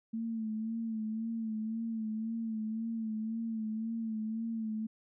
sine tone with vibrato, 222.6 Hz, A3, 20 cents sharp, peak -33 dBFS, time 0.13-4.87 s, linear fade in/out 10 ms, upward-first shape sine, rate 1.9 Hz, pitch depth 47 cents each way, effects none

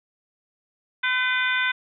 harmonic tone with a mistuned harmonic, 507 Hz, B4, 45 cents sharp, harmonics 2 / 3 / 4 / 5 / 6 / 7, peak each -31 / -23 / -27 / -29 / -36 / -30 dBFS, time 1.03-1.72 s, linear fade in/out 10 ms, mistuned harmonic 5, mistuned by -63 cents, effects none

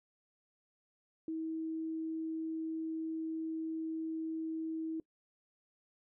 sine tone, 321.2 Hz, E4, 45 cents flat, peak -35 dBFS, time 1.28-5 s, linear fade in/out 2 ms, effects noise-tail reverb RT60 0.1 s tail -22 dB re dry

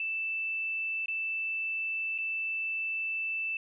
sine tone with dropouts, 2647 Hz, E7, 7 cents sharp, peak -30 dBFS, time 0-3.57 s, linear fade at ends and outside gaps 2 ms, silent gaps 1.059-1.082 / 2.18-2.185 s, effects none

